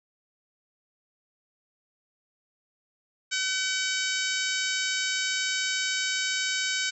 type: harmonic tone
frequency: 759 Hz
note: F#5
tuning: 44 cents sharp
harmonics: 2 / 3 / 4 / 5 / 6 / 7 / 8 / 9 / 10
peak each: -31 / -33 / -34 / -35 / -36 / -36 / -37 / -38 / -38 dBFS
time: 3.31-6.91 s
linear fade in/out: 20 ms
effects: none